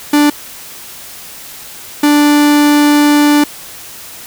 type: tone pair in turn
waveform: 45% pulse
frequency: 293.7 / 293.7 Hz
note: D4 / D4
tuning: 0 / 0 cents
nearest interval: unison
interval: 0 cents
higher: neither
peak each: -6 dBFS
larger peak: neither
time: 0.13-0.3 / 2.03-3.44 s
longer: second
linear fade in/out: 5 ms
effects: white hiss -31 dBFS RMS until 4.26 s